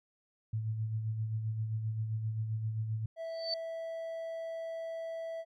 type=tone with tremolo; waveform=sine; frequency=110 Hz; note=A2; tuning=in tune; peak=-30 dBFS; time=0.53-3.06 s; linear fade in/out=5 ms; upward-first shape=sine; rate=7.6 Hz; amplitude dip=45%
type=tone; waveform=triangle; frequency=657 Hz; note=E5; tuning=6 cents flat; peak=-35 dBFS; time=3.16-5.45 s; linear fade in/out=50 ms
type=tone with exponential growth; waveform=sine; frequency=4542 Hz; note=C#8; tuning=41 cents sharp; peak=-29 dBFS; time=3.24-3.54 s; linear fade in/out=2 ms; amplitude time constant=65 ms
effects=none